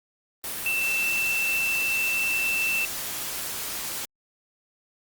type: tone in noise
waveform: sine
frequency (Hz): 2669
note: E7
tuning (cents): +21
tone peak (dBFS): -23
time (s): 0.66-2.85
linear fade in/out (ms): 0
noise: white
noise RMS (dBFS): -32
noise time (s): 0.44-4.05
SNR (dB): +6
effects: Opus 32 kbps